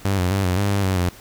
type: tone with pitch steps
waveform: sawtooth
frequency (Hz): 98.2 / 90.3 / 98 / 90.5 / 100.6 / 99.9 / 94.5 / 89.1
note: G2 / F#2 / G2 / F#2 / G2 / G2 / F#2 / F2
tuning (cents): +4 / -42 / 0 / -38 / +45 / +33 / +37 / +35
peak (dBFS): -14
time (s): 0.05-1.09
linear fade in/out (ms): 0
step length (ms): 130
effects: pink hiss -44 dBFS RMS until 1.2 s